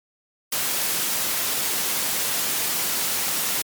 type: high-pass noise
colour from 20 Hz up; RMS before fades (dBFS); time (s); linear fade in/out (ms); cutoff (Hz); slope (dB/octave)
white; -24; 0.52-3.62; 5; 120; 12
effects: MP3 96 kbps

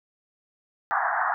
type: band-pass noise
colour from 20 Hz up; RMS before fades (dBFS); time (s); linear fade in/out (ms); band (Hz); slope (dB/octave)
pink; -25; 0.91-1.34; 0; 690 to 1800; 96
effects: none

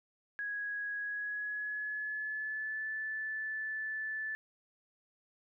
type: tone with pitch glide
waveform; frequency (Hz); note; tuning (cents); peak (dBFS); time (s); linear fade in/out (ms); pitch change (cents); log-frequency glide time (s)
sine; 1661.2 to 1747.8; G#6 to A6; 0 to -12; -35; 0.39-4.35; 0; +88; 0.98-2.87
effects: none

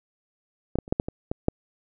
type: clicks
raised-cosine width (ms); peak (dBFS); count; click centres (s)
2; -13 / -10 / -28 / -7 / -8 / -17 / -13 / -6; 8; 0.756 / 0.787 / 0.879 / 0.925 / 0.999 / 1.085 / 1.315 / 1.484
effects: none

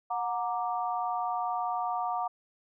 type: chord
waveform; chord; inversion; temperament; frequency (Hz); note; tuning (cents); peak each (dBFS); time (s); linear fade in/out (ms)
sine; Gb augmented; none; equal with one note detuned; 727.3 / 932.3 / 1174.7; Gb5 / Bb5 / D6; -30 / 0 / 0; -31 / -34 / -35; 0.1-2.28; 10
effects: none

